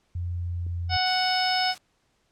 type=tone with pitch glide; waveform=sine; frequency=87.5 to 86.45 Hz; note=F2 to F2; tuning=+4 to -17 cents; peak=-27 dBFS; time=0.15-0.97 s; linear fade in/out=5 ms; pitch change=-21 cents; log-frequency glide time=0.29-0.85 s
type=click; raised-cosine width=3 ms; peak=-34 dBFS; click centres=0.666 s
type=harmonic tone; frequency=740 Hz; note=F#5; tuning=in tune; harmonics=1 / 2 / 3 / 4 / 5 / 6 / 7; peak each=-25 / -31 / -32 / -32 / -34 / -36 / -27 dBFS; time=0.89-1.75 s; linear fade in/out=50 ms
type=noise; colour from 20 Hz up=white; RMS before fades=-44 dBFS; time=1.06-1.78 s; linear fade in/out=2 ms
effects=pink hiss -69 dBFS RMS until 2.31 s + low-pass 8000 Hz 12 dB/octave